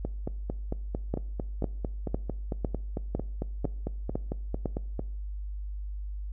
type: two click trains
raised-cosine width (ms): 2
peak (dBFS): -15 / -18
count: 8 / 23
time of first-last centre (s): 1.14-4.658 / 0.05-4.994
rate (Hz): 1.99 / 4.45
effects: noise-tail reverb RT60 0.6 s tail -21 dB re dry + added 50 Hz sine -33 dBFS peak until 6.32 s